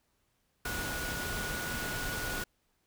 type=tone in noise; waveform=sine; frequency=1457 Hz; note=F#6; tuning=27 cents flat; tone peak=-38 dBFS; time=0.65-2.44 s; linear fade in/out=5 ms; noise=pink; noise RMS=-37 dBFS; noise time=0.65-2.44 s; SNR=-4 dB; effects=pink hiss -75 dBFS RMS until 2.86 s